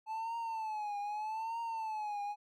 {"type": "tone with vibrato", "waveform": "triangle", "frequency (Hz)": 869, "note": "A5", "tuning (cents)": -22, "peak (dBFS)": -34, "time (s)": [0.06, 2.36], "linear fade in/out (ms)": 50, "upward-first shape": "triangle", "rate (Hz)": 0.81, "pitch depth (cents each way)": 120, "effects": []}